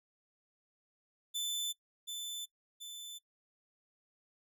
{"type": "tone with echo", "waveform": "sawtooth", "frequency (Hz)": 3520, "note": "A7", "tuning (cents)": 0, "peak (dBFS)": -31, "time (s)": [1.34, 1.73], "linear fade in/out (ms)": 20, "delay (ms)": 730, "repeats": 2, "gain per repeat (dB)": -5, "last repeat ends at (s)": 3.19, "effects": ["noise-tail reverb RT60 0.1 s tail -21 dB re dry"]}